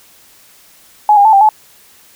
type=tone with pitch steps; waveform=sine; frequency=842 / 808 / 877 / 788 / 860 Hz; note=G#5 / G#5 / A5 / G5 / A5; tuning=+24 / -48 / -6 / +9 / -40 cents; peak=-4 dBFS; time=1.09-1.49 s; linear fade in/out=2 ms; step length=80 ms; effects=white hiss -45 dBFS RMS until 2.15 s